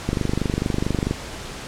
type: click train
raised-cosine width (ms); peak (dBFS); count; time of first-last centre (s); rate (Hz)
3; -8; 26; 0.09-1.11; 24.5
effects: pink hiss -34 dBFS RMS until 1.67 s + low-pass 8000 Hz 12 dB/octave